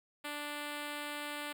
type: tone with notch filter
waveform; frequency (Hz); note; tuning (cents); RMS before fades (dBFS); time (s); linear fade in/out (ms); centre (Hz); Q
5% pulse; 293.8; D4; +1; -41; 0.24-1.53; 10; 6100; 1.6
effects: none